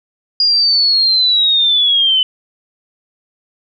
sine linear sweep, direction down, 4865 to 3008 Hz, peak -9 dBFS, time 0.4-2.23 s, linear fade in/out 2 ms, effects none

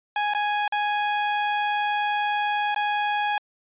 sawtooth tone with dropouts, 830.6 Hz, G#5, in tune, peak -18 dBFS, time 0.16-3.38 s, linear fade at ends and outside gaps 2 ms, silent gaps 0.337-0.348 / 0.679-0.723 / 2.746-2.761 s, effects resampled to 8000 Hz

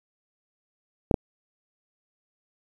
clicks, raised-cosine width 2 ms, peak -6 dBFS, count 2, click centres 1.112 / 1.142 s, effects 8-bit

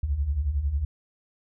sine beating tone pair, 63.3 / 74.3 Hz, B1 / D2, +43 / +21 cents, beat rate 11 Hz, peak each -30 / -24 dBFS, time 0.03-0.85 s, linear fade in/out 5 ms, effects none

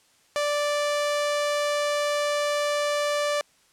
sawtooth tone, 586 Hz, D5, 4 cents flat, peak -19 dBFS, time 0.36-3.41 s, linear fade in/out 0 ms, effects white hiss -61 dBFS RMS until 3.72 s + low-pass 9000 Hz 12 dB/octave

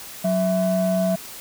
sine tone pair together, 185 / 658.5 Hz, F#3 / E5, 0 / -2 cents, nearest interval octave + minor seventh, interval 2198 cents, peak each -19 dBFS, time 0.24-1.16 s, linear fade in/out 10 ms, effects tanh soft clip ceiling -14 dBFS + white hiss -38 dBFS RMS until 1.4 s

